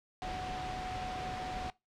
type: tone in noise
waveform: sine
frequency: 740 Hz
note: F#5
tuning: in tune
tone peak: -38 dBFS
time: 0.22-1.7 s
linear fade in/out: 0 ms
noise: pink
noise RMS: -41 dBFS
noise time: 0.22-1.7 s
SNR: 0 dB
effects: noise-tail reverb RT60 0.2 s tail -20 dB re dry + low-pass 4000 Hz 12 dB/octave